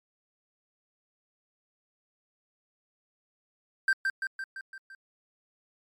triangle tone with echo, 1568 Hz, G6, in tune, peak -19 dBFS, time 3.88-3.93 s, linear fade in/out 2 ms, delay 170 ms, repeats 6, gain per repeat -4 dB, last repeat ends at 4.95 s, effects MP3 64 kbps

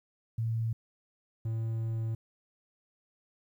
sine / triangle tone pair in turn, 113.5 / 112.72 Hz, A#2 / A2, -46 / +42 cents, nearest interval unison, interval 12 cents, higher first, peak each -28 dBFS, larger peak neither, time 0.38-0.73 / 1.45-2.15 s, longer second, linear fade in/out 5 ms, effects 11-bit

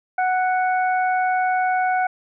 harmonic tone, 740 Hz, F#5, in tune, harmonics 1 / 2 / 3, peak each -18 / -25 / -32 dBFS, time 0.18-2.07 s, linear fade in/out 5 ms, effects none

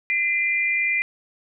sine tone pair together, 2044 / 2393 Hz, C7 / D7, -41 / +32 cents, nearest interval minor third, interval 273 cents, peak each -22 dBFS, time 0.1-1.02 s, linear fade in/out 0 ms, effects none

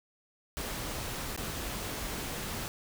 pink noise with dropouts, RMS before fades -37 dBFS, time 0.57-2.68 s, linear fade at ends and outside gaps 0 ms, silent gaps 1.363-1.376 s, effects none

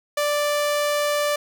sawtooth tone, 587.3 Hz, D5, in tune, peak -16 dBFS, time 0.17-1.36 s, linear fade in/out 5 ms, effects none

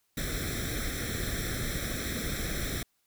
pink noise with comb filter, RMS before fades -33 dBFS, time 0.17-2.83 s, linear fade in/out 5 ms, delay 0.53 ms, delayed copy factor +1, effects white hiss -74 dBFS RMS until 3.06 s

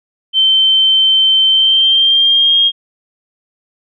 sine tone with pitch glide, 3100 to 3241 Hz, G7 to G#7, -20 to -43 cents, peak -7 dBFS, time 0.33-2.72 s, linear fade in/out 50 ms, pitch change +77 cents, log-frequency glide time 1.49-2.58 s, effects none

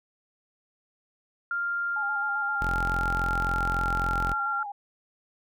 sine tone with pitch glide, 1396.9 to 1380.9 Hz, F6 to F6, 0 to -20 cents, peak -26 dBFS, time 1.51-4.63 s, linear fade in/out 2 ms, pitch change -20 cents, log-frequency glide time 2.22-4.1 s
sine tone with vibrato, 830 Hz, G#5, 1 cent flat, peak -33 dBFS, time 1.96-4.72 s, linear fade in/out 5 ms, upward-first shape square, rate 7.6 Hz, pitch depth 41 cents each way
sawtooth tone, 43.65 Hz, F1, in tune, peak -25 dBFS, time 2.61-4.34 s, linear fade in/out 10 ms
effects none

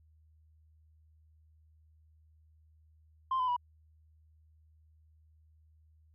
sine tone with pitch steps, 1046.5 / 1010.9 / 976.4 Hz, C6 / B5 / B5, 0 / +40 / -20 cents, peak -26 dBFS, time 3.31-3.565 s, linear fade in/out 5 ms, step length 85 ms, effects tanh soft clip ceiling -26 dBFS + added 78 Hz sine -61 dBFS peak until 6.14 s

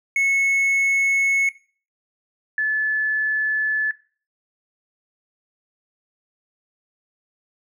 triangle / sine tone pair in turn, 2195 / 1730.6 Hz, C#7 / A6, -18 / -29 cents, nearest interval major third, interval 411 cents, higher first, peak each -15 / -18 dBFS, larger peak first, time 0.16-1.49 / 2.58-3.91 s, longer neither, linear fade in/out 2 ms, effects noise-tail reverb RT60 0.4 s tail -18 dB re dry

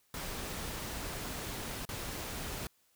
pink noise with dropouts, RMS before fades -40 dBFS, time 0.14-2.67 s, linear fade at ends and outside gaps 1 ms, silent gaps 1.852-1.89 s, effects white hiss -71 dBFS RMS until 2.95 s

